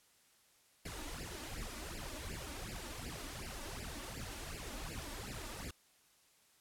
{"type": "noise with flanger", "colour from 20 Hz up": "pink", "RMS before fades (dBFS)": -45, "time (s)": [0.85, 5.71], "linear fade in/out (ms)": 5, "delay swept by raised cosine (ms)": [0.4, 3.5], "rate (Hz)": 2.7, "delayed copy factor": 0.9, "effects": ["white hiss -69 dBFS RMS until 6.6 s", "low-pass 12000 Hz 12 dB/octave"]}